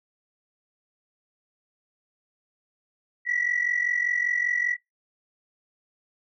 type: tone pair together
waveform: sine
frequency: 1929 / 1974.1 Hz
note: B6 / B6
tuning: -41 / -1 cents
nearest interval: unison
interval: 40 cents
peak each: -24 / -26 dBFS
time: 3.25-4.77 s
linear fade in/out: 50 ms
effects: noise-tail reverb RT60 0.2 s tail -24 dB re dry + tanh soft clip ceiling -16 dBFS